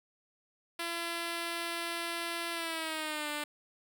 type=tone with pitch glide; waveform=5% pulse; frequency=338.7 to 296.6 Hz; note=E4 to D4; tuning=+47 to +17 cents; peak=-23 dBFS; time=0.79-3.44 s; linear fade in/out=5 ms; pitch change=-230 cents; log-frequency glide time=2.52-3.3 s; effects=none